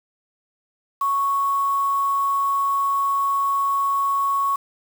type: tone with quantisation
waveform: sine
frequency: 1108 Hz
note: C#6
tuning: 1 cent flat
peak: -18 dBFS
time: 1.01-4.56 s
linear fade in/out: 5 ms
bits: 6
effects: none